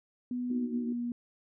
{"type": "tone with pitch glide", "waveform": "sine", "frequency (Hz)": [246.9, 239.9], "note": ["B3", "A#3"], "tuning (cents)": [0, 50], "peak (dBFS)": -31, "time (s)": [0.31, 1.12], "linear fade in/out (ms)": 2, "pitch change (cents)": -50, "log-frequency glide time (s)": [0.57, 0.73]}
{"type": "chord", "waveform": "sine", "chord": "B major seventh", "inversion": "third", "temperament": "just", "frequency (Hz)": [231.5, 246.9, 308.7, 370.4], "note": ["A#3", "B3", "D#4", "F#4"], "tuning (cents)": [-12, 0, -14, 2], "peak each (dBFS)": [-43, -38, -43, -43], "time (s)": [0.5, 0.93], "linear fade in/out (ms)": 5}
{"effects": []}